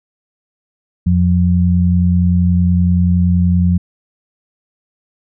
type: tone pair together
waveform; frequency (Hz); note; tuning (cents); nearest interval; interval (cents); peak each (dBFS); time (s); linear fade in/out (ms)
sine; 86.92 / 177.5; F2 / F3; -8 / +28; octave; 1236; -12; 1.06-3.78; 10
effects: none

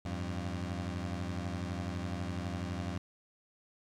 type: beating tone pair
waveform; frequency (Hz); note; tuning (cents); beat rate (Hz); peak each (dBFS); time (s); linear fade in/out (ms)
20% pulse; 86.9 / 98.9; F2 / G2; -8 / +16; 12; -32 / -35; 0.05-2.98; 5
effects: low-pass 7000 Hz 12 dB/octave + 11-bit

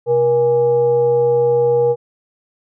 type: tone with frequency modulation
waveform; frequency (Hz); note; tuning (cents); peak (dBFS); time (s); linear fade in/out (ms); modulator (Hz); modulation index
sine; 476.8; A#4; +39; -11; 0.06-1.96; 50; 349; 0.4
effects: none

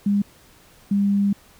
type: tone pair in turn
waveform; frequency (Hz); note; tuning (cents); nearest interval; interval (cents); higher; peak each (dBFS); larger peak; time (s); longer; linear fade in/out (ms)
sine; 202.3 / 200.6; G#3 / G3; -45 / +40; unison; 15; first; -16; neither; 0.06-0.22 / 0.91-1.33; second; 5
effects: pink hiss -52 dBFS RMS until 1.59 s

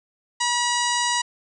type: harmonic tone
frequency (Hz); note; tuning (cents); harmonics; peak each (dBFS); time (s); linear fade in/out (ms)
965; B5; -40; 1 / 2 / 3 / 4 / 5 / 6 / 7 / 8 / 9; -24 / -27 / -29 / -30 / -31 / -32 / -32 / -33 / -34; 0.4-1.22; 10
effects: none

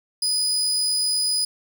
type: tone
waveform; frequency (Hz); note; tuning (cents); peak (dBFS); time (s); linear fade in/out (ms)
30% pulse; 4972; D#8; -2; -17; 0.22-1.45; 5
effects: none

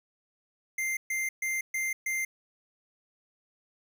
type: tone bursts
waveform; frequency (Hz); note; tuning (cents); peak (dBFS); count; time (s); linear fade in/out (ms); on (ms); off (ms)
square; 2093; C7; 0; -29; 5; 0.78-2.25; 5; 190; 130
effects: none

